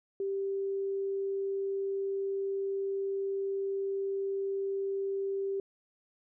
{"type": "tone", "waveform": "sine", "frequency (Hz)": 392, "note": "G4", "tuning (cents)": 0, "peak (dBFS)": -30, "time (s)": [0.2, 5.6], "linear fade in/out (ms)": 2, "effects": []}